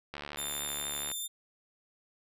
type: click train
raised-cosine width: 0.3 ms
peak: -23 dBFS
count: 72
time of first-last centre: 0.14-1.115 s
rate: 72.8 Hz
type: tone with vibrato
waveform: 10% pulse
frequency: 3589 Hz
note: A7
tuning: 34 cents sharp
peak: -28 dBFS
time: 0.37-1.28 s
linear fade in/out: 20 ms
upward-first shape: triangle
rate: 4.6 Hz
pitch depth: 10 cents each way
effects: none